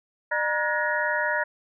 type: tone cluster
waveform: sine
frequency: 604 / 950 / 1446 / 1692 / 1870 Hz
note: D5 / A#5 / F#6 / G#6 / A#6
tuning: +48 / +33 / -40 / +32 / +5 cents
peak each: -29 dBFS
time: 0.31-1.44 s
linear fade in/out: 10 ms
effects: none